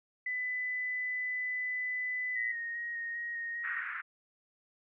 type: tone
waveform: sine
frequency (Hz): 2000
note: B6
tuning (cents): +21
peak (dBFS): -32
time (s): 0.26-2.52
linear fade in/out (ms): 5
type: tone with vibrato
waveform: sine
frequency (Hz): 1872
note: A#6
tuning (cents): +7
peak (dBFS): -35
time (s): 2.35-3.82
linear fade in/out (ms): 20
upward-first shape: square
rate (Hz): 2.5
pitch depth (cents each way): 10
type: band-pass noise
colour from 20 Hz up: white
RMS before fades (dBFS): -39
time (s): 3.63-4.02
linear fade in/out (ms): 20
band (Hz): 1300 to 2000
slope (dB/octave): 48
effects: none